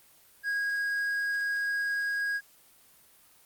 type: tone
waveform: triangle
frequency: 1642 Hz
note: G#6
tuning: 20 cents flat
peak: -25 dBFS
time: 0.43-2.41 s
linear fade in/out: 50 ms
effects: white hiss -59 dBFS RMS until 3.45 s + Opus 24 kbps